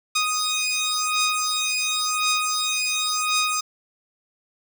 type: beating tone pair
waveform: 10% pulse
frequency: 1244.5 / 1245.43 Hz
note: D#6 / D#6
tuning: 0 / +1 cents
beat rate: 0.93 Hz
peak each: -16 dBFS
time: 0.15-3.61 s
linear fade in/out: 10 ms
effects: none